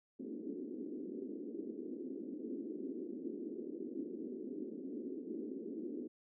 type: band-pass noise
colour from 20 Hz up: white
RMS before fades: -44 dBFS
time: 0.19-6.08 s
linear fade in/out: 10 ms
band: 230 to 390 Hz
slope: 48 dB/octave
effects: none